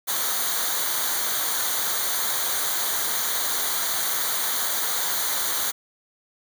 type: noise with comb filter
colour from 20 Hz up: white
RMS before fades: -25 dBFS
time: 0.07-5.72 s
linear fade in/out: 20 ms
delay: 0.38 ms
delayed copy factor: -0.75
effects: none